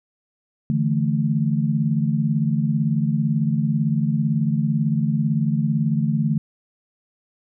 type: chord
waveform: sine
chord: D suspended second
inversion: none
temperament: equal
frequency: 146.83 / 164.81 / 220 Hz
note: D3 / E3 / A3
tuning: 0 / 0 / 0 cents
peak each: -21 / -23 / -22 dBFS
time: 0.7-6.38 s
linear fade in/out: 0 ms
effects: none